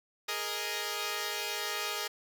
5% pulse chord, Ab suspended second, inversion none, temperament equal, 415.3 / 466.2 / 622.3 Hz, Ab4 / Bb4 / Eb5, 0 / 0 / 0 cents, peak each -25 / -26 / -28 dBFS, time 0.28-2.08 s, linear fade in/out 10 ms, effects none

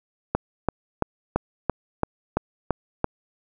click train, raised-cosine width 1 ms, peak -6 dBFS, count 9, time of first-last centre 0.35-3.044 s, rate 2.97 Hz, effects none

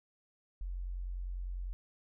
sine tone, 44.99 Hz, F#1, 48 cents flat, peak -36 dBFS, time 0.61-1.73 s, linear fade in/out 0 ms, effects none

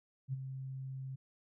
sine tone with ADSR envelope, 132.8 Hz, C3, 26 cents sharp, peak -32 dBFS, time 0.28-1.16 s, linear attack 51 ms, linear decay 23 ms, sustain -8 dB, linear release 12 ms, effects none

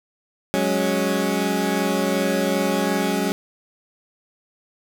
20% pulse chord, F# suspended second, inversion none, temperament equal, 185 / 207.7 / 277.2 Hz, F#3 / G#3 / C#4, 0 / 0 / 0 cents, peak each -19 dBFS, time 0.54-3.32 s, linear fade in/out 0 ms, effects none

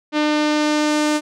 sawtooth tone with low-pass filter sweep, 301.2 Hz, D4, 44 cents sharp, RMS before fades -18 dBFS, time 0.12-1.21 s, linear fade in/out 50 ms, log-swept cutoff 3800 to 8500 Hz, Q 1.2, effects none

